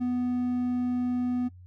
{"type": "tone", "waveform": "triangle", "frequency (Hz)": 247.5, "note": "B3", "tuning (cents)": 4, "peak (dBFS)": -23, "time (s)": [0, 1.49], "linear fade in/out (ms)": 20, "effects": ["noise-tail reverb RT60 0.1 s tail -18 dB re dry", "added 90 Hz sine -46 dBFS peak until 1.66 s"]}